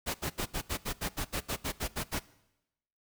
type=noise bursts; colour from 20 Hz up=pink; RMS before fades=-33 dBFS; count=14; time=0.06-2.198 s; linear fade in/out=20 ms; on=84 ms; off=74 ms; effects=noise-tail reverb RT60 0.9 s tail -20 dB re dry